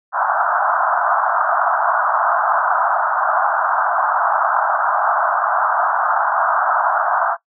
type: band-pass noise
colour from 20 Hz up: white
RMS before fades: -17 dBFS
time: 0.12-7.37 s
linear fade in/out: 50 ms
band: 640 to 1500 Hz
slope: 96 dB/octave
effects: noise-tail reverb RT60 0.1 s tail -18 dB re dry

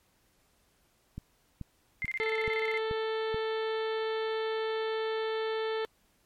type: click train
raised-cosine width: 5 ms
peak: -26 dBFS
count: 6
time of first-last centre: 1.18-3.345 s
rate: 2.31 Hz
type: tone bursts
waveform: sine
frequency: 2093 Hz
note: C7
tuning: in tune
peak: -30 dBFS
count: 13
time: 2.02-2.775 s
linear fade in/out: 0 ms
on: 35 ms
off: 25 ms
type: harmonic tone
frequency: 441.6 Hz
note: A4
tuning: 6 cents sharp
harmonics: 1 / 2 / 3 / 4 / 5 / 6 / 7 / 8 / 9 / 10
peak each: -30 / -40 / -42 / -42 / -47 / -51 / -47 / -47 / -52 / -54 dBFS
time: 2.2-5.85 s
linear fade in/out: 0 ms
effects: pink hiss -69 dBFS RMS until 6.25 s + MP3 64 kbps

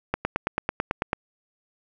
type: click train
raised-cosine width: 0.5 ms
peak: -8 dBFS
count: 10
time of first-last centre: 0.14-1.131 s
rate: 9.08 Hz
effects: none

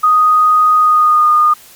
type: tone with pitch glide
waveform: sine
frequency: 1244.5 to 1222.4 Hz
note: D#6 to D#6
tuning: 0 to -31 cents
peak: -6 dBFS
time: 0.03-1.54 s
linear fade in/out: 10 ms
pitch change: -31 cents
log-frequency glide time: 0.78-1.29 s
effects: white hiss -40 dBFS RMS until 1.75 s + MP3 96 kbps

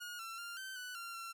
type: tone with pitch steps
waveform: sawtooth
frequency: 1437 / 1348 / 1395 / 1544 / 1489 / 1379 / 1358 Hz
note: F6 / E6 / F6 / G6 / F#6 / F6 / F6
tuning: +49 / +38 / -2 / -27 / +11 / -22 / -49 cents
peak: -40 dBFS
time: 0-1.33 s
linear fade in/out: 20 ms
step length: 190 ms
effects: none

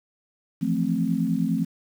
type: chord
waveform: sine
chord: F major seventh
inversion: third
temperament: equal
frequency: 164.81 / 174.61 / 220 / 261.6 Hz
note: E3 / F3 / A3 / C4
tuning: 0 / 0 / 0 / 0 cents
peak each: -29 / -26 / -26 / -26 dBFS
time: 0.61-1.65 s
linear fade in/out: 20 ms
effects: 8-bit

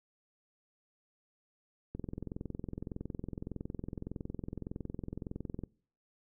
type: click train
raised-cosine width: 3 ms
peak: -26 dBFS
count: 81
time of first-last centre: 1.95-5.637 s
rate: 21.7 Hz
effects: noise-tail reverb RT60 0.5 s tail -24 dB re dry

